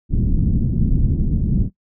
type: low-pass noise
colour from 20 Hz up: pink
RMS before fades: -17 dBFS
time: 0.09-1.7 s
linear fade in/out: 50 ms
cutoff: 240 Hz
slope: 24 dB/octave
effects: noise-tail reverb RT60 0.1 s tail -20 dB re dry